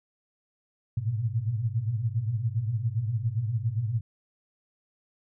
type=tone cluster; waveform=sine; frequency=105.1 / 115.1 / 122.5 Hz; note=G#2 / A#2 / B2; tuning=+21 / -22 / -14 cents; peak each=-30 dBFS; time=0.97-4.01 s; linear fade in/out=5 ms; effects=none